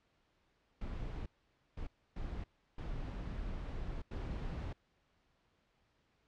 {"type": "noise bursts at uneven times", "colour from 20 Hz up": "brown", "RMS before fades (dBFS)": -41, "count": 5, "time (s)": [[0.81, 1.26], [1.77, 1.87], [2.16, 2.44], [2.78, 4.02], [4.11, 4.73]], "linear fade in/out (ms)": 5, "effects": ["pink hiss -75 dBFS RMS until 6.27 s", "low-pass 4000 Hz 12 dB/octave"]}